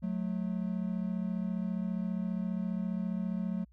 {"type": "tone pair together", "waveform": "triangle", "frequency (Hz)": [182.16, 217], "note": ["F#3", "A3"], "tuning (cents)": [-27, -24], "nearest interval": "minor third", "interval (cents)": 303, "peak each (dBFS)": [-31, -33], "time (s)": [0.02, 3.65], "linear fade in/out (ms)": 20, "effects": ["added 60 Hz sine -58 dBFS peak until 3.72 s"]}